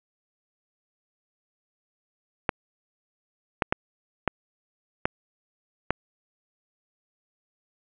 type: clicks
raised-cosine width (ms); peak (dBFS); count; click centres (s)
0.5; -6; 6; 2.492 / 3.622 / 3.725 / 4.277 / 5.055 / 5.906
effects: resampled to 8000 Hz + 7-bit